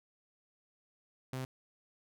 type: tone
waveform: sawtooth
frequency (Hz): 130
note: C3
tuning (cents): -11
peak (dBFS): -33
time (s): 1.33-1.45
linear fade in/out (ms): 2
effects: none